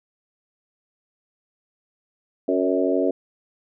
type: harmonic tone with a mistuned harmonic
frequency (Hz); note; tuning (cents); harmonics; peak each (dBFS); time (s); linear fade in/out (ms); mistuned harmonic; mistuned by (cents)
92.5; F#2; 0; 3 / 4 / 5 / 6 / 7; -23 / -24 / -25 / -26 / -26; 2.48-3.11; 5; 6; +26
effects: none